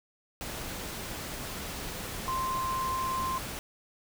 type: tone in noise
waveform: sine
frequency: 1046.5 Hz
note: C6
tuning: in tune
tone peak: -29 dBFS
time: 2.28-3.38 s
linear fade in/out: 0 ms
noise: pink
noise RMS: -38 dBFS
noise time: 0.41-3.59 s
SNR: +6 dB
effects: none